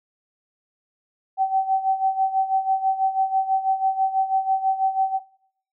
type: tone with tremolo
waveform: sine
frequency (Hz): 768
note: G5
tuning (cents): -36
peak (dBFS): -15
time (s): 1.37-5.2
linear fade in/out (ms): 50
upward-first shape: sine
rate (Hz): 6.1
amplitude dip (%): 70
effects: noise-tail reverb RT60 0.6 s tail -19 dB re dry